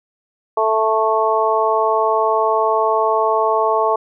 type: harmonic tone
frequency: 220 Hz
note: A3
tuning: in tune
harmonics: 2 / 3 / 4 / 5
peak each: -19 / -19 / -19 / -19 dBFS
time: 0.57-3.96 s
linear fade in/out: 5 ms
effects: none